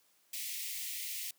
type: high-pass noise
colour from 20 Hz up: white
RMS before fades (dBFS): -40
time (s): 0.33-1.31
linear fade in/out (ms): 5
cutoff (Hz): 1900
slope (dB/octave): 96
effects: white hiss -70 dBFS RMS until 1.38 s + high-pass 150 Hz 12 dB/octave